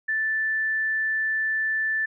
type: tone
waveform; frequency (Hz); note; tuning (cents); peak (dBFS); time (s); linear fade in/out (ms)
sine; 1760; A6; 0; -22; 0.08-2.06; 10
effects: none